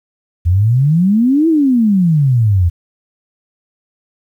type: exponential two-way sweep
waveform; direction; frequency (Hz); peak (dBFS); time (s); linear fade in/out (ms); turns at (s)
sine; up then down; 82.41 to 334.6 to 82.41; -8; 0.45-2.7; 20; 1.48
effects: 8-bit